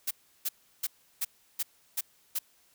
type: noise bursts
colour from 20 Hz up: blue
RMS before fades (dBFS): -30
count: 7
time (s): 0.07-2.39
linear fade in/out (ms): 10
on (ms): 40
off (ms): 340
effects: white hiss -65 dBFS RMS until 2.74 s